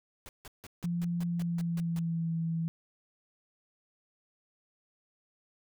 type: noise bursts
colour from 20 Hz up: pink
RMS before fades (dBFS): -47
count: 10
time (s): 0.26-1.99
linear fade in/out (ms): 0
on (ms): 29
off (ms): 160
type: tone with pitch glide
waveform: sine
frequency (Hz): 172.3 to 164.61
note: F3 to E3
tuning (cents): -23 to -2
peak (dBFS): -29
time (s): 0.84-2.68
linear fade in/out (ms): 0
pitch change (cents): -79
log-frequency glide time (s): 1.27-2.34
effects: none